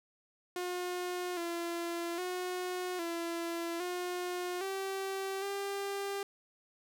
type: tone with pitch steps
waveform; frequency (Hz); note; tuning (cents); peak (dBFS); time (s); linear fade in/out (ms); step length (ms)
sawtooth; 358.8 / 340.9 / 363.1 / 337.7 / 358.2 / 386.9 / 397.6; F4 / F4 / F#4 / E4 / F4 / G4 / G4; +47 / -42 / -33 / +42 / +44 / -23 / +25; -31; 0.56-6.23; 2; 810
effects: none